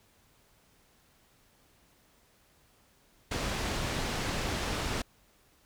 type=low-pass noise; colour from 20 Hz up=pink; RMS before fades=-33 dBFS; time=3.31-5.02 s; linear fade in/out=5 ms; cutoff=6300 Hz; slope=12 dB/octave; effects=pink hiss -65 dBFS RMS until 5.65 s